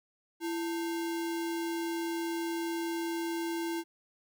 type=tone with sample-and-hold; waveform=sine; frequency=334.5 Hz; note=E4; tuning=25 cents sharp; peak=-31 dBFS; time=0.4-3.84 s; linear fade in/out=50 ms; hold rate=1225 Hz; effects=none